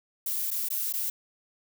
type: noise with dropouts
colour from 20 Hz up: violet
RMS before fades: -30 dBFS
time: 0.26-1.1 s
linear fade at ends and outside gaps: 5 ms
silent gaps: 0.506-0.512 / 0.687-0.703 / 0.927-0.936 s
effects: none